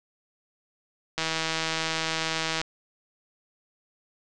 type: click train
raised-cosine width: 0.2 ms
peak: -10 dBFS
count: 232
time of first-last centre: 1.18-2.615 s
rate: 161 Hz
effects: resampled to 22050 Hz + 7-bit